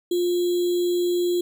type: tone with sample-and-hold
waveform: sine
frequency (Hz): 352.5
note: F4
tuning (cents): +16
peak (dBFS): -19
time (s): 0.11-1.41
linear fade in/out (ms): 5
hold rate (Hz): 3675
effects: none